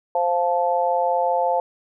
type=chord; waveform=sine; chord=F major; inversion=second; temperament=just; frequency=523.8 / 698.5 / 873.1 Hz; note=C5 / F5 / A5; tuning=+2 / 0 / -14 cents; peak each=-22 dBFS; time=0.15-1.6 s; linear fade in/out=2 ms; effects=none